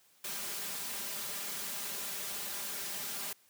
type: noise with comb filter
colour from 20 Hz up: white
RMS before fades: -39 dBFS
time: 0.24-3.33 s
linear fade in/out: 5 ms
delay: 5 ms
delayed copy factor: +0.6
effects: white hiss -66 dBFS RMS until 3.49 s + high-pass 100 Hz 12 dB/octave